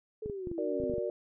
sine exponential sweep, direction down, 440 to 246.9 Hz, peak -36 dBFS, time 0.22-0.93 s, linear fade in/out 5 ms
clicks, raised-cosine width 3 ms, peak -27 dBFS, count 9, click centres 0.26 / 0.298 / 0.472 / 0.515 / 0.801 / 0.837 / 0.898 / 0.938 / 0.982 s
sine chord, Gb augmented, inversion none, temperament equal, 370 / 466.2 / 587.3 Hz, Gb4 / Bb4 / D5, 0 / 0 / 0 cents, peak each -35 dBFS, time 0.58-1.1 s, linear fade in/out 2 ms
effects none

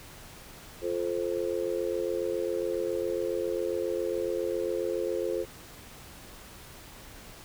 sine chord, F major, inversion none, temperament just, 349.2 / 436.5 / 523.8 Hz, F4 / A4 / C5, 0 / -14 / +2 cents, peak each -32 dBFS, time 0.81-5.46 s, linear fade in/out 50 ms, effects pink hiss -48 dBFS RMS until 7.44 s

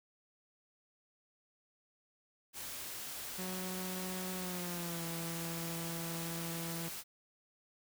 white noise, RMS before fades -44 dBFS, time 2.53-7.04 s, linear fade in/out 50 ms
sawtooth tone with pitch glide, 185 to 166.73 Hz, F#3 to E3, 0 to +20 cents, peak -36 dBFS, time 3.38-6.89 s, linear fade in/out 10 ms, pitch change -180 cents, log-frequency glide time 4.36-5.03 s
effects none

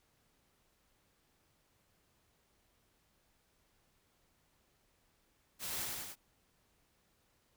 white noise with echo, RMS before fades -41 dBFS, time 5.59-5.87 s, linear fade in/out 50 ms, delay 96 ms, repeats 3, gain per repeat -2 dB, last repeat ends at 6.158 s, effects pink hiss -74 dBFS RMS until 7.56 s

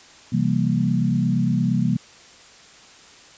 sine chord, C dominant seventh, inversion none, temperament equal with one note detuned, 130.81 / 167.4 / 196 / 233.1 Hz, C3 / E3 / G3 / Bb3, 0 / +27 / 0 / 0 cents, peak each -23 dBFS, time 0.32-1.97 s, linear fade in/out 10 ms, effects white hiss -47 dBFS RMS until 3.37 s + resampled to 16000 Hz

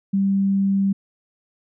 sine tone, 196 Hz, G3, in tune, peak -16 dBFS, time 0.13-0.93 s, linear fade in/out 10 ms, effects none

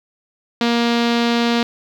sawtooth tone with low-pass filter, 235.5 Hz, A#3, 18 cents sharp, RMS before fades -17 dBFS, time 0.61-1.63 s, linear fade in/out 2 ms, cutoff 4100 Hz, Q 2.2, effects 8-bit

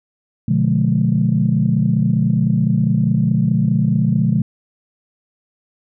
sine chord, B diminished seventh, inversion none, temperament just, 123.47 / 148.16 / 177.8 / 213.4 Hz, B2 / D3 / F3 / Ab3, 0 / +16 / +31 / +47 cents, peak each -18 dBFS, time 0.48-4.42 s, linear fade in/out 5 ms, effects tanh soft clip ceiling -3 dBFS

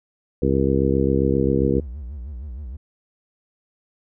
harmonic tone, 67.5 Hz, C#2, 45 cents flat, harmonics 1 / 2 / 3 / 4 / 5 / 6 / 7, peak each -24 / -24 / -24 / -24 / -24 / -24 / -24 dBFS, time 0.42-1.8 s, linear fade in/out 5 ms
triangle tone with vibrato, 66.9 Hz, C2, 39 cents sharp, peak -28 dBFS, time 1.32-2.77 s, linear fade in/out 10 ms, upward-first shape sine, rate 6.4 Hz, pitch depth 230 cents each way
effects none

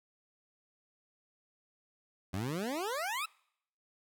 20% pulse exponential sweep, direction up, 87.31 to 1348 Hz, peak -29 dBFS, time 2.33-3.26 s, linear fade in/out 10 ms, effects noise-tail reverb RT60 0.7 s tail -25 dB re dry

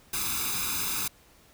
white noise with comb filter, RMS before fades -30 dBFS, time 0.13-1.08 s, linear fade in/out 5 ms, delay 0.8 ms, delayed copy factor +0.85, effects pink hiss -58 dBFS RMS until 1.53 s

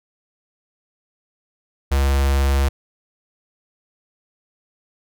square tone with notch filter, 68.6 Hz, C#2, 17 cents flat, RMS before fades -17 dBFS, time 1.91-2.69 s, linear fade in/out 10 ms, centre 250 Hz, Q 1.2, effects none

